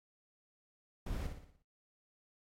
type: noise with echo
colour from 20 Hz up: brown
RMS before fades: -39 dBFS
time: 1.06-1.27 s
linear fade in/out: 5 ms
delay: 59 ms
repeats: 6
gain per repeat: -6 dB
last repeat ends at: 1.624 s
effects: noise-tail reverb RT60 0.3 s tail -23 dB re dry + AAC 48 kbps